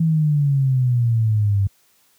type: exponential sweep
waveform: sine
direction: down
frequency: 164.81 to 97 Hz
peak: -14 dBFS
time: 0-1.67 s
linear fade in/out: 5 ms
effects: white hiss -59 dBFS RMS until 2.18 s + high-pass 60 Hz 12 dB/octave